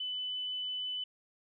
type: tone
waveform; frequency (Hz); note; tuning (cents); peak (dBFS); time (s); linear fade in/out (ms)
sine; 3002; F#7; +24; -34; 0-1.04; 5
effects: none